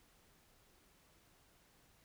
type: silence
effects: pink hiss -69 dBFS RMS until 2.04 s